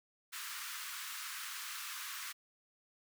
pink high-pass noise, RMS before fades -44 dBFS, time 0.32-2.33 s, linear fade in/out 20 ms, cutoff 1100 Hz, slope 48 dB/octave, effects none

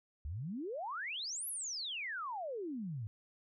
sine exponential two-way sweep, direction up then down, 65.9 to 11710 to 99.8 Hz, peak -38 dBFS, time 0.25-3.07 s, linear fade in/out 0 ms, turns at 1.48 s, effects none

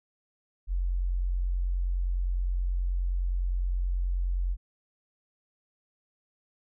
sine tone, 44.79 Hz, F1, 44 cents sharp, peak -25 dBFS, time 0.67-4.57 s, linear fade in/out 50 ms, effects none

